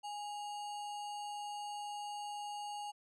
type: tone with sample-and-hold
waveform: sine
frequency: 826 Hz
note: G#5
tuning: 10 cents flat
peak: -40 dBFS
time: 0.03-2.92 s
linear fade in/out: 20 ms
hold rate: 3675 Hz
effects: resampled to 22050 Hz